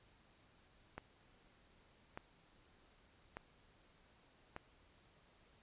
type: click train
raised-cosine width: 0.5 ms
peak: -30 dBFS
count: 4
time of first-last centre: 0.98-4.564 s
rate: 0.837 Hz
effects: pink hiss -69 dBFS RMS until 5.62 s + resampled to 8000 Hz